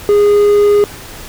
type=tone; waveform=triangle; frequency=411.5 Hz; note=G#4; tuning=16 cents flat; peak=-4 dBFS; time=0.09-0.84 s; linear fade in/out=0 ms; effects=pink hiss -31 dBFS RMS until 1.28 s